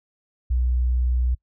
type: tone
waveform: sine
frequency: 61.74 Hz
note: B1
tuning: in tune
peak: -18 dBFS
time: 0.5-1.35 s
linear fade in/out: 10 ms
effects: noise-tail reverb RT60 0.1 s tail -25 dB re dry